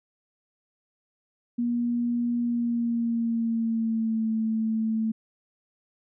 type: tone with pitch glide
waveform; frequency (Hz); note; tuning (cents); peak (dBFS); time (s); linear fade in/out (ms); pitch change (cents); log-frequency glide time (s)
sine; 238.8 to 221.5; A#3 to A3; +42 to +12; -23; 1.58-5.12; 10; -130; 2.4-4.29
effects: none